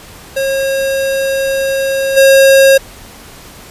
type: tone with level steps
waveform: square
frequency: 541 Hz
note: C#5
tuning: 42 cents flat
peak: -13 / -4 dBFS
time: 0.36-2.78 s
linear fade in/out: 10 ms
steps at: 2.16 s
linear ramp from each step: 20 ms
effects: pink hiss -35 dBFS RMS until 3.7 s + resampled to 32000 Hz